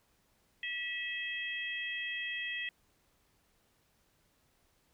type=harmonic tone; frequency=648 Hz; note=E5; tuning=30 cents flat; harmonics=3 / 4 / 5; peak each=-38 / -40 / -42 dBFS; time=0.63-2.69 s; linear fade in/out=2 ms; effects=pink hiss -72 dBFS RMS until 4.93 s